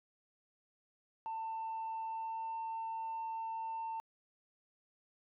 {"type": "tone with pitch glide", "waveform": "sine", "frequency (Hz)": [894, 899.2], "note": ["A5", "A5"], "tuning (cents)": [27, 37], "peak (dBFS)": -36, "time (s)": [1.26, 4], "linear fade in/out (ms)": 0, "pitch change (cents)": 10, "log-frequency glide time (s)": [2.06, 2.44], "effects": ["tanh soft clip ceiling -35 dBFS"]}